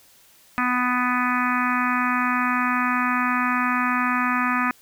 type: harmonic tone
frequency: 248.6 Hz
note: B3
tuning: 12 cents sharp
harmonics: 1 / 3 / 4 / 5 / 6 / 7 / 8 / 9 / 10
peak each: -25 / -33 / -28 / -24 / -30 / -28 / -32 / -35 / -32 dBFS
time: 0.58-4.71 s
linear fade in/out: 0 ms
effects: white hiss -54 dBFS RMS until 4.81 s